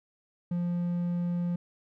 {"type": "tone", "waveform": "triangle", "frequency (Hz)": 174.6, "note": "F3", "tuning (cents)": 0, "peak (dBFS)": -25, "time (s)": [0.51, 1.56], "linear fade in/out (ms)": 5, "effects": []}